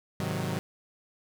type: chord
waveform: sawtooth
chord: Ab dominant seventh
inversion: none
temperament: equal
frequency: 103.83 / 130.81 / 155.56 / 185 Hz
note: Ab2 / C3 / Eb3 / Gb3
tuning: 0 / 0 / 0 / 0 cents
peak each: -32 / -32 / -30 / -30 dBFS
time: 0.2-0.59 s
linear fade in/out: 0 ms
effects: none